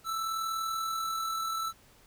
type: tone with amplitude modulation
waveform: square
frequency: 1322 Hz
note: E6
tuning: 5 cents sharp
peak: -30 dBFS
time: 0.04-1.73 s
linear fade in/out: 50 ms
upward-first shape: sine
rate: 40.5 Hz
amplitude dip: 35%
effects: pink hiss -60 dBFS RMS until 2.06 s